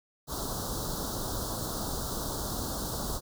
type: band-stop noise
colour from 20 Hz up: pink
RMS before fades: -34 dBFS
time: 0.27-3.21 s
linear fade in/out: 50 ms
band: 1400 to 3700 Hz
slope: 48 dB/octave
effects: none